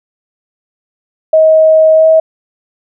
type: tone with pitch glide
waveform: sine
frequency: 633 to 640 Hz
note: D#5 to D#5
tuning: +30 to +49 cents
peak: -3 dBFS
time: 1.33-2.2 s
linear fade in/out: 5 ms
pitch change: +19 cents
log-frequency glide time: 1.94-2.07 s
effects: none